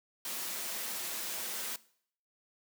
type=noise with comb filter; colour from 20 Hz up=white; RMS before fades=-38 dBFS; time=0.25-1.76 s; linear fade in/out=2 ms; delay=6.8 ms; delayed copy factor=-0.5; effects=noise-tail reverb RT60 0.6 s tail -20 dB re dry + high-pass 200 Hz 12 dB/octave